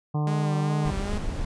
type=harmonic tone; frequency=150 Hz; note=D3; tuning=37 cents sharp; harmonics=1 / 2 / 3 / 4 / 5 / 6 / 7 / 8; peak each=-23 / -35 / -38 / -43 / -36 / -43 / -40 / -48 dBFS; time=0.14-0.91 s; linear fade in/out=10 ms
type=tone with vibrato; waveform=sawtooth; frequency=201.9 Hz; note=G#3; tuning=49 cents flat; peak=-27 dBFS; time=0.27-1.18 s; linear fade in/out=2 ms; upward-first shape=sine; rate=2.5 Hz; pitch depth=63 cents each way
type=noise; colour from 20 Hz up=brown; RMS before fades=-29 dBFS; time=0.85-1.45 s; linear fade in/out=5 ms
effects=resampled to 22050 Hz